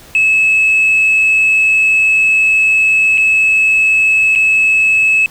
sine tone with dropouts, 2594 Hz, E7, 28 cents flat, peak -6 dBFS, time 0.15-5.26 s, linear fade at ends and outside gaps 1 ms, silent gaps 3.175-3.179 / 4.352-4.358 s, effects tanh soft clip ceiling -5 dBFS + pink hiss -39 dBFS RMS until 5.3 s

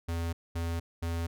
square tone bursts, 83.9 Hz, E2, 31 cents sharp, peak -31 dBFS, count 3, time 0.08-1.27 s, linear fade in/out 10 ms, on 250 ms, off 220 ms, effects none

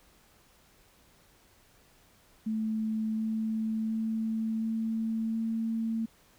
sine tone with pitch steps, 219 / 220.5 / 222.1 / 223.6 / 225.2 Hz, A3 / A3 / A3 / A3 / A3, -8 / +4 / +16 / +28 / +40 cents, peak -28 dBFS, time 2.46-6.06 s, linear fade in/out 10 ms, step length 720 ms, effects pink hiss -62 dBFS RMS until 6.38 s

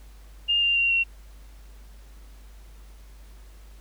sine tone with pitch steps, 2817 / 2789 / 2762 / 2735 Hz, F7 / F7 / F7 / F7, +14 / -3 / -20 / -37 cents, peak -19 dBFS, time 0.48-1.04 s, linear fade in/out 20 ms, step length 140 ms, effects added 50 Hz sine -44 dBFS peak until 3.8 s + pink hiss -57 dBFS RMS until 3.8 s

